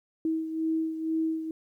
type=beating tone pair; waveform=sine; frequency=320.6 / 322.7 Hz; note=E4 / E4; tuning=-48 / -37 cents; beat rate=2.1 Hz; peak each=-27 / -34 dBFS; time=0.25-1.51 s; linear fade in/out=2 ms; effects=11-bit